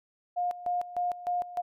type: tone with tremolo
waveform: sine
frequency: 711 Hz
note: F5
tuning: 31 cents sharp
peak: -26 dBFS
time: 0.36-1.62 s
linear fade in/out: 20 ms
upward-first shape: square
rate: 3.3 Hz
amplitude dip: 80%
effects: none